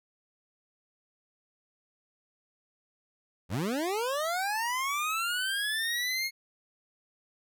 25% pulse linear sweep, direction up, 74.1 to 2171 Hz, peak -25 dBFS, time 3.49-6.31 s, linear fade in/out 50 ms, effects none

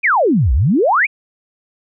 sine exponential two-way sweep, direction down then up, 2558 to 55.9 to 2558 Hz, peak -10 dBFS, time 0.03-1.07 s, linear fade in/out 20 ms, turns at 0.53 s, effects none

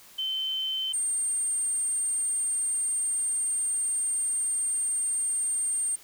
sine tone pair in turn, 3079 / 8709 Hz, G7 / C#9, -32 / -32 cents, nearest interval octave + tritone, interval 1800 cents, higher second, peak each -27 / -25 dBFS, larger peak second, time 0.18-0.93 / 0.93-5.96 s, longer second, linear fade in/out 10 ms, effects white hiss -52 dBFS RMS until 6.03 s

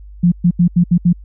sine tone bursts at uneven times, 174.61 Hz, F3, in tune, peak -7 dBFS, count 6, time 0.23-0.32 / 0.44-0.51 / 0.59-0.68 / 0.76-0.84 / 0.91-0.98 / 1.05-1.13 s, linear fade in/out 10 ms, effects added 50 Hz sine -33 dBFS peak until 1.24 s

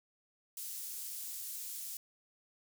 pink high-pass noise, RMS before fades -43 dBFS, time 0.57-1.97 s, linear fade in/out 2 ms, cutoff 8500 Hz, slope 12 dB/octave, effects none

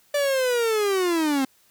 45% pulse linear sweep, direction down, 585 to 259.8 Hz, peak -20 dBFS, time 0.14-1.45 s, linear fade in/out 5 ms, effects white hiss -60 dBFS RMS until 1.7 s

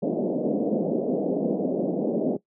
pink band-pass noise, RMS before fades -25 dBFS, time 0.02-2.37 s, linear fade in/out 10 ms, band 180 to 630 Hz, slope 48 dB/octave, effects noise-tail reverb RT60 0.1 s tail -18 dB re dry

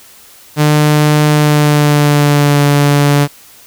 sawtooth tone with pitch glide, 150.2 to 144.08 Hz, D3 to D3, +39 to -33 cents, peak -3 dBFS, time 0.56-3.28 s, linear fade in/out 50 ms, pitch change -72 cents, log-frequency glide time 1.3-2.63 s, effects white hiss -40 dBFS RMS until 3.66 s

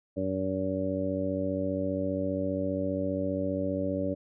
harmonic tone, 95 Hz, F#2, 46 cents sharp, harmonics 1 / 2 / 3 / 4 / 5 / 6, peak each -37 / -35 / -32 / -41 / -37 / -32 dBFS, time 0.16-4.15 s, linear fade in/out 20 ms, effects none

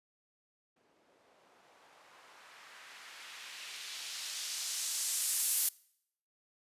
violet noise with low-pass filter sweep, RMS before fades -40 dBFS, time 0.76-5.69 s, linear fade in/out 5 ms, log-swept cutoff 360 to 12000 Hz, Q 1, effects noise-tail reverb RT60 0.7 s tail -24 dB re dry + resampled to 32000 Hz

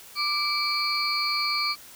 sine tone cluster, 1183 / 2318 / 4310 / 4652 Hz, D6 / D7 / C#8 / D8, +12 / -23 / -49 / -17 cents, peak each -29 dBFS, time 0.15-1.76 s, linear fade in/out 50 ms, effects white hiss -47 dBFS RMS until 1.95 s

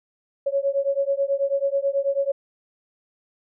sine beating tone pair, 550 / 559.2 Hz, C#5 / C#5, -14 / +15 cents, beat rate 9.2 Hz, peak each -23 dBFS, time 0.46-2.32 s, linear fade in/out 10 ms, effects none

